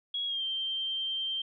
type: tone with pitch glide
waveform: sine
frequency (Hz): 3322 to 3145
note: G#7 to G7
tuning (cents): 0 to +5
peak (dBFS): -30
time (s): 0.14-1.42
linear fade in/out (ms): 5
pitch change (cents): -95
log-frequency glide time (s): 0.26-0.43
effects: none